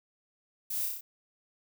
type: noise with echo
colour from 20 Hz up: violet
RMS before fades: -35 dBFS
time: 0.7-0.86 s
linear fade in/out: 5 ms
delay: 30 ms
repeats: 5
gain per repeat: -2 dB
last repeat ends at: 1.01 s
effects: none